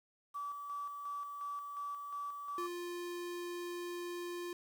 sine tone with tremolo, 1151 Hz, D6, 35 cents flat, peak -38 dBFS, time 0.34-2.68 s, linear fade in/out 20 ms, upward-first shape square, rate 2.8 Hz, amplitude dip 40%
square tone, 350.2 Hz, F4, 5 cents sharp, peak -40 dBFS, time 2.58-4.53 s, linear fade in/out 2 ms
effects 10-bit

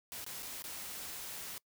white noise with dropouts, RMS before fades -44 dBFS, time 0.12-1.58 s, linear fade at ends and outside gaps 0 ms, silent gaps 0.244-0.264 / 0.424-0.429 / 0.622-0.641 s, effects noise-tail reverb RT60 0.1 s tail -24 dB re dry

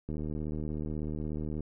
click train, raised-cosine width 3 ms, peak -24 dBFS, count 117, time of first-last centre 0.09-1.606 s, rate 76.5 Hz, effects none

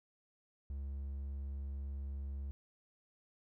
triangle tone, 69.1 Hz, C#2, 5 cents flat, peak -37 dBFS, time 0.7-2.51 s, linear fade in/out 0 ms, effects none

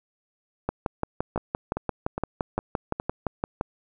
two click trains, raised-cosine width 1 ms, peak -11 / -14 dBFS, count 18 / 5, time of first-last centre 0.69-3.611 / 1.36-2.999 s, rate 5.82 / 2.44 Hz, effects none

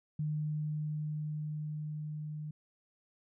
sine tone with level ramp, 151.9 Hz, D#3, 41 cents flat, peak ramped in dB -31 to -38 dBFS, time 0.19-2.51 s, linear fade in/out 5 ms, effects none

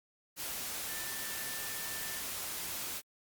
sine tone in noise, 1778 Hz, A6, 18 cents sharp, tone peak -46 dBFS, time 0.86-2.22 s, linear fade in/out 50 ms, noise white, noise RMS -39 dBFS, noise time 0.36-3.02 s, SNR -10 dB, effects Opus 48 kbps

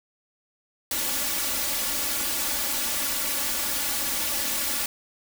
white noise with comb filter, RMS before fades -27 dBFS, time 0.91-4.86 s, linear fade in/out 2 ms, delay 3.5 ms, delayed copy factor +0.95, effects none

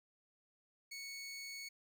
20% pulse tone, 2217 Hz, C#7, in tune, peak -40 dBFS, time 0.91-1.69 s, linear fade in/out 10 ms, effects none

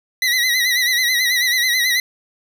25% pulse tone with vibrato, 1970 Hz, B6, 5 cents flat, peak -11 dBFS, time 0.22-2 s, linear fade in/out 2 ms, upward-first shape sine, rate 9.2 Hz, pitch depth 74 cents each way, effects none

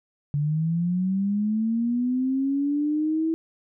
sine linear sweep, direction up, 142.8 to 326.5 Hz, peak -21 dBFS, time 0.34-3.34 s, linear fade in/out 0 ms, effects none

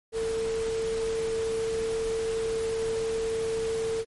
sine tone in noise, 450 Hz, A4, 39 cents sharp, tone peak -26 dBFS, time 0.12-4.05 s, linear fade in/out 50 ms, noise pink, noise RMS -39 dBFS, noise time 0.12-4.05 s, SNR +10 dB, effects MP3 48 kbps

